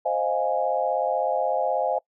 sine chord, F minor seventh, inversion second, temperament equal, 523.3 / 622.3 / 698.5 / 830.6 Hz, C5 / Eb5 / F5 / Ab5, 0 / 0 / 0 / 0 cents, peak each -27 dBFS, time 0.05-1.99 s, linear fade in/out 10 ms, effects noise-tail reverb RT60 0.1 s tail -24 dB re dry

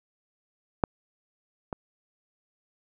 clicks, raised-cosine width 1 ms, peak -7 / -18 dBFS, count 2, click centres 0.838 / 1.728 s, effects none

